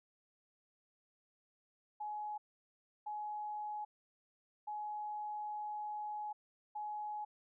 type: tone bursts at uneven times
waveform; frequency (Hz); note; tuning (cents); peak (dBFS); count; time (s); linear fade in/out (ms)
sine; 842; G#5; +24; -39; 4; 2-2.38 / 3.06-3.85 / 4.67-6.33 / 6.75-7.25; 10
effects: none